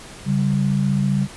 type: tone pair together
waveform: sine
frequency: 140 / 195.26 Hz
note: C#3 / G3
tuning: +18 / -7 cents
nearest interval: tritone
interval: 575 cents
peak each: -19 dBFS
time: 0.25-1.28 s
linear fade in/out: 50 ms
effects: pink hiss -39 dBFS RMS until 1.36 s + resampled to 24000 Hz